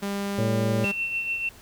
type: tone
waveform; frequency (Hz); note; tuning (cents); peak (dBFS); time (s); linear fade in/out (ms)
sawtooth; 200; G3; +35; -23; 0.02-0.92; 10
type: harmonic tone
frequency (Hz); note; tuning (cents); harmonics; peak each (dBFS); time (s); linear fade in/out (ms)
112.2; A2; +34; 1 / 2 / 3 / 4 / 5; -25 / -29 / -35 / -34 / -29; 0.38-0.85; 5
type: tone with tremolo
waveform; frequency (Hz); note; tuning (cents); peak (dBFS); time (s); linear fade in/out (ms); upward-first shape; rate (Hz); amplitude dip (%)
sine; 2700; E7; +41; -23; 0.84-1.49; 2; triangle; 6.8; 55
effects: pink hiss -50 dBFS RMS until 1.61 s